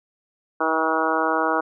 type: harmonic tone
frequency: 160 Hz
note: D#3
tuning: 49 cents sharp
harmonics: 2 / 3 / 4 / 5 / 6 / 7 / 8 / 9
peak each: -27 / -27 / -27 / -27 / -27 / -27 / -27 / -27 dBFS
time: 0.6-1.61 s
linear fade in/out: 10 ms
effects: none